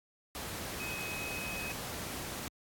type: tone in noise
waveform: sine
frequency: 2534 Hz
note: D#7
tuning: 31 cents sharp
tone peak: -39 dBFS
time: 0.8-1.72 s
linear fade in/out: 0 ms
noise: pink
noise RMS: -40 dBFS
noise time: 0.35-2.48 s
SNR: -2 dB
effects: high-pass 60 Hz 12 dB/octave + AAC 64 kbps